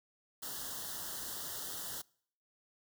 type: band-stop noise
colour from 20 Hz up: white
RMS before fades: -42 dBFS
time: 0.42-2.02 s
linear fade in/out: 10 ms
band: 1900 to 2900 Hz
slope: 96 dB/octave
effects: noise-tail reverb RT60 0.6 s tail -25 dB re dry